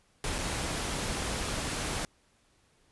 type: noise with dropouts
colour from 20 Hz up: pink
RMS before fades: -33 dBFS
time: 0.24-2.05 s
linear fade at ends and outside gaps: 1 ms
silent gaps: 0.383-0.387 s
effects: pink hiss -67 dBFS RMS until 2.91 s + resampled to 24000 Hz